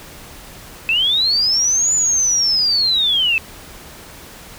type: linear two-way sweep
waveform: sine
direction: up then down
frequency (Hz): 2574 to 7040 to 2574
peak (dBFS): -13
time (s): 0.89-3.38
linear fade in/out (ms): 0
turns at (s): 1.94
effects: pink hiss -38 dBFS RMS until 4.58 s